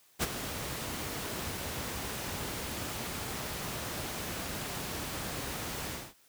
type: noise with ADSR envelope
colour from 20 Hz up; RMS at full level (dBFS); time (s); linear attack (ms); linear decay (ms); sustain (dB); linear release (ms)
pink; -27; 0.19-6.14; 38; 27; -10; 230
effects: white hiss -64 dBFS RMS until 6.28 s + high-pass 60 Hz 12 dB/octave

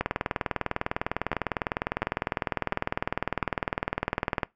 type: two click trains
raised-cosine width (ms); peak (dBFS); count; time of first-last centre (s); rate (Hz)
0.5; -10 / -13; 89 / 4; 0.01-4.432 / 1.33-3.428; 19.9 / 1.43
effects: noise-tail reverb RT60 0.2 s tail -22 dB re dry

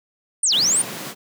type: linear two-way sweep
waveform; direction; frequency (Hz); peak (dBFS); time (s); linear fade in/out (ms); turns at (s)
sine; down then up; 9397 to 2794 to 9397; -15; 0.43-0.82; 5; 0.54
type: high-pass noise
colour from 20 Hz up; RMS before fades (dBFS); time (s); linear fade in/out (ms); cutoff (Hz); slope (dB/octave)
pink; -32; 0.5-1.15; 50; 130; 48
effects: none

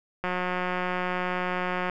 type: click train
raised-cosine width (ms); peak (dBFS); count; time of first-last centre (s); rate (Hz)
0.5; -14; 301; 0.24-1.897; 181
effects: none

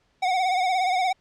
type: tone with vibrato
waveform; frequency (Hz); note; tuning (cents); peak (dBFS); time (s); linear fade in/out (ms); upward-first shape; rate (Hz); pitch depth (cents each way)
square; 740; F#5; 0; -21; 0.22-1.13; 10; sine; 17; 60
effects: pink hiss -66 dBFS RMS until 1.2 s + low-pass 5000 Hz 12 dB/octave

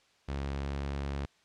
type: tone with pitch glide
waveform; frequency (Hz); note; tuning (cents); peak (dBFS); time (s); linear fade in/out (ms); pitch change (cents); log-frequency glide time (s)
sawtooth; 69.3 to 69.86; C#2 to C#2; 0 to +14; -29; 0.28-1.26; 10; +14; 0.58-0.71
effects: white hiss -66 dBFS RMS until 1.44 s + low-pass 5000 Hz 12 dB/octave

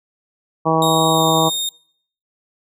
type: harmonic tone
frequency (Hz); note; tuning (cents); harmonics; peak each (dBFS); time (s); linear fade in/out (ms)
160.9; E3; -42; 1 / 2 / 3 / 4 / 5 / 6 / 7; -21 / -21 / -21 / -21 / -21 / -21 / -21; 0.65-1.5; 20
type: tone with pitch glide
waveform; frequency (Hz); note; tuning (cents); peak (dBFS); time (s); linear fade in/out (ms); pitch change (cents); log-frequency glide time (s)
sawtooth; 3729 to 3686; A#7 to A#7; 0 to -20; -17; 0.82-1.69; 2; -20; 1.12-1.23
effects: noise-tail reverb RT60 0.6 s tail -25 dB re dry

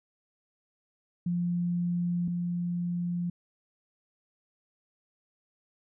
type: tone pair in turn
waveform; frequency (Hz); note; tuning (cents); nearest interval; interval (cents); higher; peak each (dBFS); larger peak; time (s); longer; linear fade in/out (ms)
sine; 174.61 / 174.61; F3 / F3; 0 / 0; unison; 0; neither; -26 / -28; first; 1.26-2.28 / 2.28-3.3; neither; 5
effects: none

